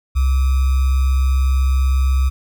sine tone with sample-and-hold, 66 Hz, C2, 16 cents sharp, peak -12 dBFS, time 0.15-2.3 s, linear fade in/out 20 ms, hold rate 1225 Hz, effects none

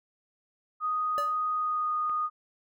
sine tone with pitch glide, 1244.5 to 1233.1 Hz, D#6 to D#6, 0 to -16 cents, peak -26 dBFS, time 0.8-2.3 s, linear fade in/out 50 ms, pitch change -16 cents, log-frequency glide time 1.53-1.94 s
square tone with exponential decay, 579 Hz, D5, 25 cents flat, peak -30 dBFS, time 1.18-1.38 s, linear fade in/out 0 ms, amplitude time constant 43 ms
click, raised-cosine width 0.5 ms, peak -32 dBFS, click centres 2.096 s
effects none

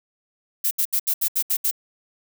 violet noise bursts, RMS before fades -21 dBFS, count 8, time 0.64-1.712 s, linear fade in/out 10 ms, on 71 ms, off 72 ms, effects none

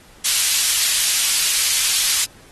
pink high-pass noise, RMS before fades -18 dBFS, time 0.24-2.25 s, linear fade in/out 10 ms, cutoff 3500 Hz, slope 12 dB/octave, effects pink hiss -48 dBFS RMS until 2.51 s + AAC 32 kbps

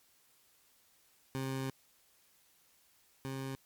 20% pulse tone pair in turn, 133.3 / 134.07 Hz, C3 / C3, +33 / +43 cents, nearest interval unison, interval 10 cents, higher second, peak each -30 / -33 dBFS, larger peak first, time 1.35-1.7 / 3.25-3.55 s, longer first, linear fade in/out 0 ms, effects white hiss -68 dBFS RMS until 3.65 s + MP3 96 kbps

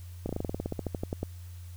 slowing click train, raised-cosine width 2 ms, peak -18 dBFS, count 17, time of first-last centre 0.26-1.23 s, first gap 32 ms, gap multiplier 1.08, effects added 88 Hz sine -41 dBFS peak until 1.76 s + white hiss -58 dBFS RMS until 1.76 s

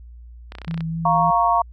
clicks, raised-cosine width 0.3 ms, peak -19 dBFS, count 10, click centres 0.521 / 0.552 / 0.585 / 0.617 / 0.647 / 0.68 / 0.711 / 0.743 / 0.777 / 0.807 s
sine tone with vibrato, 163.7 Hz, E3, 12 cents flat, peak -23 dBFS, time 0.67-1.31 s, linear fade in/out 10 ms, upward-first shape sine, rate 3.8 Hz, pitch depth 16 cents each way
sine chord, Bb minor, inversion second, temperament equal, 698.5 / 932.3 / 1108.7 Hz, F5 / Bb5 / Db6, 0 / 0 / 0 cents, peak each -19 dBFS, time 1.05-1.62 s, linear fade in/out 5 ms
effects added 59 Hz sine -38 dBFS peak until 1.72 s

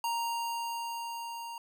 square tone with level ramp, 932.3 Hz, A#5, in tune, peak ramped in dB -30 to -40 dBFS, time 0.04-1.58 s, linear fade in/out 2 ms, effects none

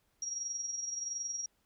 sine tone with amplitude modulation, 5660 Hz, F8, 22 cents sharp, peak -33 dBFS, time 0.22-1.46 s, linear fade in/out 2 ms, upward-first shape sine, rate 21.4 Hz, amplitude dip 55%, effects pink hiss -75 dBFS RMS until 1.65 s

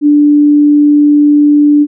sine tone, 293.7 Hz, D4, in tune, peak -3 dBFS, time 0.01-1.87 s, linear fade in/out 50 ms, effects none

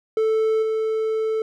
triangle tone with level steps, 440 Hz, A4, in tune, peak -15 / -18 dBFS, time 0.17-1.42 s, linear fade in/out 2 ms, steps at 0.62 s, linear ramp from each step 10 ms, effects none

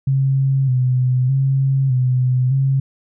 sine tone with vibrato, 131 Hz, C3, 2 cents sharp, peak -13 dBFS, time 0.07-2.8 s, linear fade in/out 5 ms, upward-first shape square, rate 0.82 Hz, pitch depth 54 cents each way, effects none

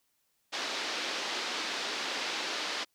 white band-pass noise, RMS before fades -35 dBFS, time 0.52-2.85 s, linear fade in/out 20 ms, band 250 to 4900 Hz, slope 24 dB/octave, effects white hiss -75 dBFS RMS until 2.94 s

